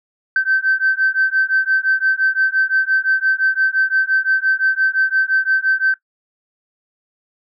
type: beating tone pair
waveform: sine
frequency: 1544 / 1549.8 Hz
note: G6 / G6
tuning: -27 / -20 cents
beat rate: 5.8 Hz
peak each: -16 dBFS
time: 0.36-5.94 s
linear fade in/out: 2 ms
effects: noise-tail reverb RT60 0.1 s tail -18 dB re dry + tanh soft clip ceiling -7 dBFS